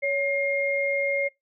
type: tone pair together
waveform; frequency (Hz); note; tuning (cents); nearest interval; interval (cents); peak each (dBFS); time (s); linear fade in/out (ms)
sine; 558.7 / 2129; C#5 / C7; +13 / +30; octave + major seventh; 2317; -25; 0.02-1.29; 20
effects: noise-tail reverb RT60 0.2 s tail -25 dB re dry